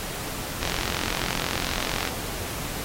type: click train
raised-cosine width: 0.2 ms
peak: -8 dBFS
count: 65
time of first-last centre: 0.63-2.075 s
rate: 44.3 Hz
effects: pink hiss -33 dBFS RMS until 2.84 s + AAC 48 kbps